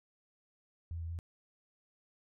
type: tone with pitch steps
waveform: sine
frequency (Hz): 83.8 / 82.6 / 84.5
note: E2 / E2 / E2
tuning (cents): +29 / +4 / +43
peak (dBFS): -37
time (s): 0.91-1.189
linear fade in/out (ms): 0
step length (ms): 93
effects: none